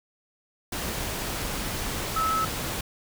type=tone in noise; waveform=sine; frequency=1300 Hz; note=E6; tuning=24 cents flat; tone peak=-23 dBFS; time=2.16-2.45 s; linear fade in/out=5 ms; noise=pink; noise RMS=-31 dBFS; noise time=0.72-2.81 s; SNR=+5 dB; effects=none